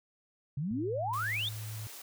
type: exponential sweep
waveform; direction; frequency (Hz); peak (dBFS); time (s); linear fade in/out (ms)
sine; up; 130.81 to 3729; -31; 0.57-1.49; 5
type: tone with pitch glide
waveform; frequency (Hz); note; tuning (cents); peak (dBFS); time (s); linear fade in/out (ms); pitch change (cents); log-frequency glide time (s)
sine; 111.2 to 108.22; A2 to A2; +19 to -28; -38; 0.71-1.87; 0; -47; 0.9-1.27
type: high-pass noise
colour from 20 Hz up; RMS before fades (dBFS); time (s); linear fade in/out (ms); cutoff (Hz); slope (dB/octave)
white; -47; 1.13-2.02; 5; 260; 48
effects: none